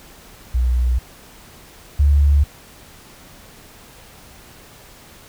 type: tone pair in turn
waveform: sine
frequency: 61.5 / 71.71 Hz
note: B1 / D2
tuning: -7 / -41 cents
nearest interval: minor third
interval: 266 cents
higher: second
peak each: -14 / -10 dBFS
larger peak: second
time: 0.54-0.99 / 1.99-2.44 s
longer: neither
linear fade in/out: 10 ms
effects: pink hiss -44 dBFS RMS until 5.28 s